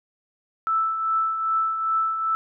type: tone with tremolo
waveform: sine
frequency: 1318.5 Hz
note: E6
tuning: in tune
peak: -18 dBFS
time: 0.67-2.35 s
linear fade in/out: 0 ms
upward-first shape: triangle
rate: 2.5 Hz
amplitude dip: 55%
effects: none